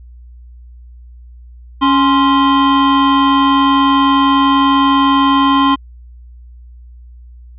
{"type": "tone pair together", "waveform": "square", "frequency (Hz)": [277.2, 1046.5], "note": ["C#4", "C6"], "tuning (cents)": [0, 0], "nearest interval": "octave + major seventh", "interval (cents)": 2300, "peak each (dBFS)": -12, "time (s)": [1.81, 5.76], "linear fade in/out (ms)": 20, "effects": ["added 60 Hz sine -34 dBFS peak until 7.58 s", "resampled to 8000 Hz"]}